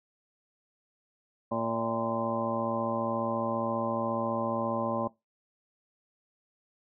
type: harmonic tone with a mistuned harmonic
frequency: 114.6 Hz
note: A#2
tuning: 29 cents flat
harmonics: 1 / 2 / 3 / 4 / 5 / 6 / 7 / 8 / 9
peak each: -41 / -33 / -39 / -42 / -32 / -41 / -38 / -41 / -35 dBFS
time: 1.51-5.08 s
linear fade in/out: 10 ms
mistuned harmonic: 6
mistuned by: -84 cents
effects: noise-tail reverb RT60 0.2 s tail -20 dB re dry